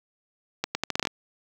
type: accelerating click train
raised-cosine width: 0.2 ms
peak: -8 dBFS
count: 9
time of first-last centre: 0.64-1.071 s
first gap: 110 ms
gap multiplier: 0.78
effects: high-pass 100 Hz 12 dB/octave + 7-bit